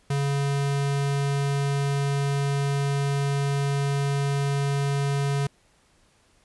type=tone; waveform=square; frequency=140.4 Hz; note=C#3; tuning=22 cents sharp; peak=-23 dBFS; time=0.1-5.47 s; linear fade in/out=5 ms; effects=pink hiss -62 dBFS RMS until 6.44 s + resampled to 24000 Hz